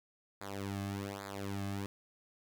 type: tone with flanger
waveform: sawtooth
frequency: 99.2 Hz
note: G2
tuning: 21 cents sharp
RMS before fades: -40 dBFS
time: 0.41-1.86 s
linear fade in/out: 0 ms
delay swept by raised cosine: 0.34 to 2.14 ms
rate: 1.2 Hz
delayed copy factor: -0.95
effects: none